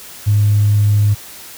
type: tone with tanh clipping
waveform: triangle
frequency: 103.83 Hz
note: G#2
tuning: in tune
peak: -9 dBFS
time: 0.26-1.15 s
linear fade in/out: 20 ms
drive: 4 dB
effects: white hiss -35 dBFS RMS until 1.57 s